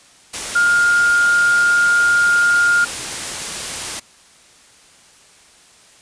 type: tone in noise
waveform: sine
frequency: 1412 Hz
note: F6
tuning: 19 cents sharp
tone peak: -11 dBFS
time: 0.55-2.85 s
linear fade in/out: 10 ms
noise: white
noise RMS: -25 dBFS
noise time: 0.33-4 s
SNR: +11 dB
effects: white hiss -48 dBFS RMS until 6.01 s + resampled to 22050 Hz